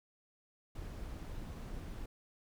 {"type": "noise", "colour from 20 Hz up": "brown", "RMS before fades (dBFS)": -44, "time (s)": [0.75, 2.06], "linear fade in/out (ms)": 5, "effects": []}